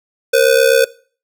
square ring-modulated tone, 499.8 Hz, B4, 21 cents sharp, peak -6 dBFS, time 0.33-0.85 s, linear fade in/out 10 ms, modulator 34 Hz, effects noise-tail reverb RT60 0.4 s tail -20 dB re dry

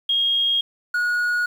sine / triangle tone pair in turn, 3257 / 1450.8 Hz, G#7 / F#6, -34 / -34 cents, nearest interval octave + major second, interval 1400 cents, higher first, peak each -17 dBFS, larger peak neither, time 0.09-0.61 / 0.94-1.46 s, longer neither, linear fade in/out 5 ms, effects 8-bit

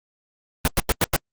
pink noise bursts, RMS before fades -18 dBFS, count 5, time 0.65-1.162 s, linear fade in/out 0 ms, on 28 ms, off 93 ms, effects Opus 32 kbps

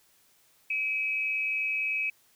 sine tone pair together, 2330 / 2553 Hz, D7 / D#7, -14 / +44 cents, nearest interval major second, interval 158 cents, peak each -32 / -28 dBFS, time 0.7-2.1 s, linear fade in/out 5 ms, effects white hiss -64 dBFS RMS until 2.35 s

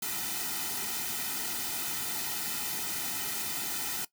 white noise with comb filter, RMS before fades -34 dBFS, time 0.02-4.05 s, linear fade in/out 5 ms, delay 1.8 ms, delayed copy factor -0.95, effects noise-tail reverb RT60 0.1 s tail -18 dB re dry

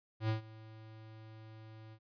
square tone with ADSR envelope, 110 Hz, A2, in tune, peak -30 dBFS, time 0.2-1.99 s, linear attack 91 ms, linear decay 120 ms, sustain -21 dB, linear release 63 ms, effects resampled to 11025 Hz

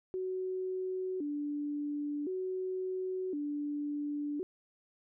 sine tone with vibrato, 330 Hz, E4, 2 cents sharp, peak -33 dBFS, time 0.14-4.43 s, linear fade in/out 0 ms, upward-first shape square, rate 0.47 Hz, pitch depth 210 cents each way, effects none

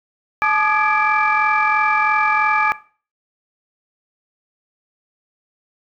sine tone cluster, 860 / 1190 / 1233 / 1676 / 2337 Hz, A5 / D6 / D#6 / G#6 / D7, -40 / +22 / -16 / +15 / -9 cents, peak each -20 dBFS, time 0.42-2.72 s, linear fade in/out 0 ms, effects noise-tail reverb RT60 0.4 s tail -19 dB re dry + tanh soft clip ceiling -5 dBFS

